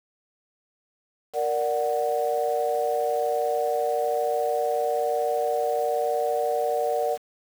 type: chord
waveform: sine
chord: Bb augmented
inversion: none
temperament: equal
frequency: 466.2 / 587.3 / 740 Hz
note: Bb4 / D5 / F#5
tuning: 0 / 0 / 0 cents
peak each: -26 dBFS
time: 1.33-7.18 s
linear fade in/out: 50 ms
effects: tanh soft clip ceiling -12 dBFS + 7-bit